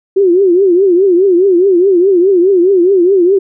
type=tone with vibrato; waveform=sine; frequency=370 Hz; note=F#4; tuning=in tune; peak=-5 dBFS; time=0.16-3.39 s; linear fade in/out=10 ms; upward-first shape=triangle; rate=4.8 Hz; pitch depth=170 cents each way; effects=none